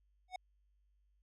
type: tone with exponential growth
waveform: square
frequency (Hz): 738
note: F#5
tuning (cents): -5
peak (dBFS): -37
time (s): 0.28-0.36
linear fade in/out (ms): 5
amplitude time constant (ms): 16
effects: added 50 Hz sine -70 dBFS peak until 1.22 s + low-pass 6000 Hz 12 dB/octave